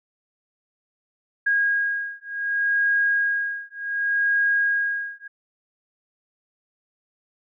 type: beating tone pair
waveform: sine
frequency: 1635 / 1635.67 Hz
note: G#6 / G#6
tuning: -28 / -27 cents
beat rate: 0.67 Hz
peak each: -23 dBFS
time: 1.46-5.28 s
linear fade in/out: 10 ms
effects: none